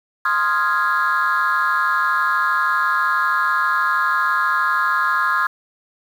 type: chord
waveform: sine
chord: F minor seventh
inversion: second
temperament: equal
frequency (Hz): 1046.5 / 1244.5 / 1396.9 / 1661.2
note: C6 / Eb6 / F6 / Ab6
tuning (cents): 0 / 0 / 0 / 0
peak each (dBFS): -20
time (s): 0.25-5.47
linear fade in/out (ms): 5
effects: tanh soft clip ceiling -10 dBFS + 7-bit